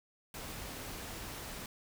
pink noise, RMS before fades -44 dBFS, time 0.34-1.66 s, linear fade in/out 2 ms, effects none

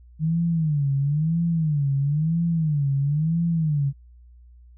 sine tone with vibrato, 152.7 Hz, D#3, 32 cents flat, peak -19 dBFS, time 0.19-3.93 s, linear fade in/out 50 ms, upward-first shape sine, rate 1 Hz, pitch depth 180 cents each way, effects added 60 Hz sine -46 dBFS peak until 4.77 s

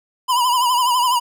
square tone with vibrato, 987.8 Hz, B5, in tune, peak -15 dBFS, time 0.28-1.2 s, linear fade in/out 20 ms, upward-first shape triangle, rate 12 Hz, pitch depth 90 cents each way, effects none

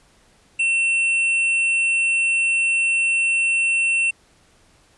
sine tone with hard clipping, 2700 Hz, E7, 41 cents sharp, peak -18 dBFS, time 0.59-4.11 s, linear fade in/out 10 ms, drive 7 dB, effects pink hiss -56 dBFS RMS until 4.97 s + resampled to 24000 Hz

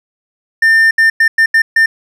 triangle tone bursts at uneven times, 1800 Hz, A6, 39 cents sharp, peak -4 dBFS, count 6, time 0.62-0.91 / 0.98-1.1 / 1.2-1.28 / 1.38-1.46 / 1.54-1.62 / 1.76-1.86 s, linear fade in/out 5 ms, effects none

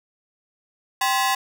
sawtooth ring-modulated tone, 914 Hz, A#5, 34 cents flat, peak -12 dBFS, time 1.01-1.35 s, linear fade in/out 5 ms, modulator 131 Hz, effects none

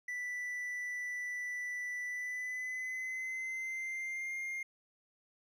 triangle tone with pitch glide, 1975.5 to 2117 Hz, B6 to C7, 0 to +20 cents, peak -35 dBFS, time 0.08-4.63 s, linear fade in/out 5 ms, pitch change +120 cents, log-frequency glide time 2.05-4.36 s, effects none

